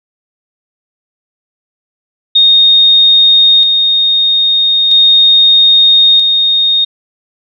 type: tone with tremolo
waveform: sine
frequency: 3700 Hz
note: A#7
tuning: 14 cents flat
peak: -3 dBFS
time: 2.35-6.85 s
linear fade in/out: 10 ms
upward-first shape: square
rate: 0.39 Hz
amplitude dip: 35%
effects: none